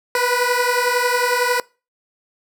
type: beating tone pair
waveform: 15% pulse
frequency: 486.3 / 497.3 Hz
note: B4 / B4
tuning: -27 / +12 cents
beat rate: 11 Hz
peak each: -13 dBFS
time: 0.15-1.6 s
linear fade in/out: 2 ms
effects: noise-tail reverb RT60 0.3 s tail -23 dB re dry